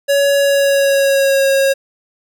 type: tone with pitch glide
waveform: square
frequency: 562 to 544.4 Hz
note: C#5 to C#5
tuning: +24 to -31 cents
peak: -11 dBFS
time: 0.08-1.74 s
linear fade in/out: 20 ms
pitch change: -55 cents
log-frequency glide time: 0.37-1.48 s
effects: none